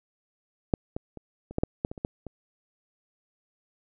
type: clicks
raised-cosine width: 2 ms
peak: -8 / -18 / -27 / -27 / -13 / -9 / -12 / -22 / -27 / -14 / -24 dBFS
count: 11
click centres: 0.738 / 0.965 / 1.173 / 1.51 / 1.584 / 1.635 / 1.849 / 1.915 / 1.978 / 2.049 / 2.267 s
effects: none